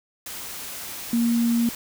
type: tone in noise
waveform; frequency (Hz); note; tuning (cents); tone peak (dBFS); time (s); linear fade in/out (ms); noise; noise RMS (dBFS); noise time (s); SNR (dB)
sine; 234.2; A#3; +8; -18; 1.13-1.69; 2; white; -35; 0.26-1.75; +14
effects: none